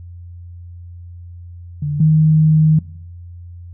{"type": "tone pair in turn", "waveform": "sine", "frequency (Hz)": [146.83, 155.88], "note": ["D3", "D#3"], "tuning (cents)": [0, 4], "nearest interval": "minor second", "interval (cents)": 104, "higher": "second", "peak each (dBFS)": [-17, -8], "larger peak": "second", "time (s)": [[1.82, 2], [2, 2.79]], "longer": "second", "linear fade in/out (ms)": 5, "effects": ["noise-tail reverb RT60 0.7 s tail -21 dB re dry", "added 87 Hz sine -32 dBFS peak until 3.73 s"]}